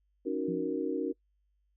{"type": "chord", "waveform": "sine", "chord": "D# minor seventh", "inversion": "third", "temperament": "equal", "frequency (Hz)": [277.2, 311.1, 370, 466.2], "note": ["C#4", "D#4", "F#4", "A#4"], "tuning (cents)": [0, 0, 0, 0], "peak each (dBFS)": -35, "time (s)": [0.25, 1.13], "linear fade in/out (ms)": 20}
{"type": "tone with exponential decay", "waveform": "sine", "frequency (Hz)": 175.3, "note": "F3", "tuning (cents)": 7, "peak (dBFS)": -33, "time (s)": [0.48, 0.94], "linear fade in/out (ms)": 5, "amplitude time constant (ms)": 100}
{"effects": ["noise-tail reverb RT60 0.1 s tail -24 dB re dry", "added 50 Hz sine -70 dBFS peak until 1.76 s"]}